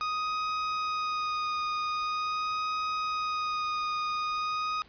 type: tone with vibrato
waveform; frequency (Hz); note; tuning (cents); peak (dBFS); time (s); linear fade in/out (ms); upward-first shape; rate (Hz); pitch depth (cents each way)
40% pulse; 1244.5; D#6; 0; -28; 0.01-4.82; 0; sine; 0.44; 15
effects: pink hiss -57 dBFS RMS until 4.88 s + resampled to 11025 Hz